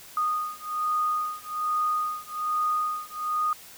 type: beating tone pair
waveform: sine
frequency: 1234 / 1235.2 Hz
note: D#6 / D#6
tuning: -15 / -13 cents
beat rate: 1.2 Hz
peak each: -28 dBFS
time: 0.17-3.53 s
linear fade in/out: 2 ms
effects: white hiss -47 dBFS RMS until 3.77 s